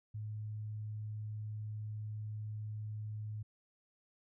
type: tone with vibrato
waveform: sine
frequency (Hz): 106.9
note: A2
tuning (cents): -49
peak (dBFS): -39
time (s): 0.14-3.43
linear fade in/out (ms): 10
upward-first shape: sine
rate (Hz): 20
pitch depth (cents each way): 16
effects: none